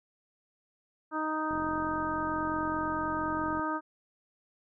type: harmonic tone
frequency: 311.1 Hz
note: D#4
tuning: in tune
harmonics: 1 / 2 / 3 / 4 / 5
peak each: -34 / -39 / -35 / -34 / -39 dBFS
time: 1.11-3.81 s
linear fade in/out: 50 ms
type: click train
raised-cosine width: 3 ms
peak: -30 dBFS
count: 94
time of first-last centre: 1.51-3.595 s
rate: 44.6 Hz
effects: none